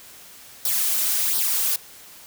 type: noise with flanger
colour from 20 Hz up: blue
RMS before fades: -22 dBFS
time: 0.65-1.76 s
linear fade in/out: 2 ms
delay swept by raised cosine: 0.2 to 3.4 ms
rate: 1.4 Hz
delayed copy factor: +0.7
effects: white hiss -45 dBFS RMS until 2.26 s